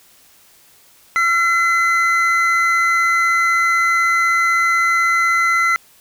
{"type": "tone pair together", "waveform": "triangle", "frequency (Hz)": [1358, 2035], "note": ["F6", "C7"], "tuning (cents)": [-49, -49], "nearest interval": "perfect fifth", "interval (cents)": 700, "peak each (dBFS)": -14, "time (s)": [1.16, 5.76], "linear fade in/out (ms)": 0, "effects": ["white hiss -50 dBFS RMS until 6 s"]}